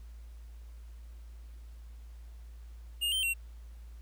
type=tone with pitch steps; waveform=square; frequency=2835 / 3117 / 2735 Hz; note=F7 / G7 / F7; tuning=+25 / -11 / -37 cents; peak=-29 dBFS; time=3.01-3.34 s; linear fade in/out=20 ms; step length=110 ms; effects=added 57 Hz sine -45 dBFS peak until 4.01 s + pink hiss -66 dBFS RMS until 4.01 s